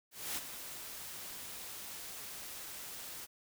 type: noise with ADSR envelope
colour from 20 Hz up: white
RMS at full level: -37 dBFS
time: 0.11-3.27 s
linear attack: 260 ms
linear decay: 27 ms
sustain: -9 dB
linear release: 32 ms
effects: none